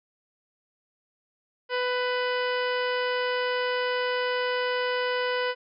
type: harmonic tone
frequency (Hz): 497.5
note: B4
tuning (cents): +13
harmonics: 1 / 2 / 3 / 4 / 5 / 6 / 7 / 8 / 9 / 10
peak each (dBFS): -27 / -32 / -32 / -35 / -41 / -36 / -49 / -47 / -46 / -44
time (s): 1.69-5.55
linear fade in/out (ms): 50
effects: none